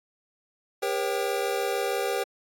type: tone cluster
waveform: square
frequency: 400.5 / 478.7 / 545 / 779 Hz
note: G4 / A#4 / C#5 / G5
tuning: +37 / +46 / -29 / -11 cents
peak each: -31 / -31 / -33 / -33 dBFS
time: 0.82-2.24 s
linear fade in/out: 10 ms
effects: AAC 64 kbps